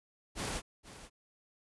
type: noise with echo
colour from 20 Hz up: pink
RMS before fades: -37 dBFS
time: 0.35-0.62 s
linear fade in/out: 50 ms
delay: 480 ms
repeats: 1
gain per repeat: -14 dB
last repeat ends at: 1.1 s
effects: resampled to 24000 Hz